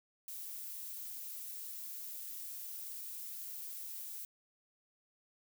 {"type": "noise", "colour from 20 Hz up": "violet", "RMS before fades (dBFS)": -45, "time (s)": [0.28, 4.25], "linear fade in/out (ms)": 2, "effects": []}